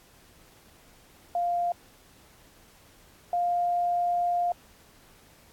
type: tone pair in turn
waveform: sine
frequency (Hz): 698.5 / 702.2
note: F5 / F5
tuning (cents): 0 / +9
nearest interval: unison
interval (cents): 9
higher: second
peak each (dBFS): -24 / -23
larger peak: second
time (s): 1.35-1.72 / 3.33-4.52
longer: second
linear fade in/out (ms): 2
effects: pink hiss -57 dBFS RMS until 5.52 s + AAC 64 kbps